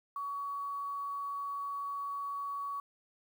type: tone with quantisation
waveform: sine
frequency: 1127 Hz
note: C#6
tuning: 28 cents sharp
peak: -35 dBFS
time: 0.16-2.8 s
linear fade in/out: 2 ms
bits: 10
effects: none